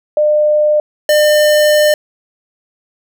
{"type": "tone pair in turn", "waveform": ["sine", "square"], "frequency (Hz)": [602, 602], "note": ["D5", "D5"], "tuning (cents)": [43, 43], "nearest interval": "unison", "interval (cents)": 0, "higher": "neither", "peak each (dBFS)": -8, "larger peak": "neither", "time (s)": [[0.17, 0.8], [1.09, 1.94]], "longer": "second", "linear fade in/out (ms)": 2, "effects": []}